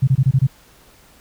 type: tone bursts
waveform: sine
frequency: 132.7 Hz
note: C3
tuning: 25 cents sharp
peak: -10 dBFS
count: 6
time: 0.02-0.47 s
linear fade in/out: 10 ms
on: 55 ms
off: 24 ms
effects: pink hiss -50 dBFS RMS until 1.2 s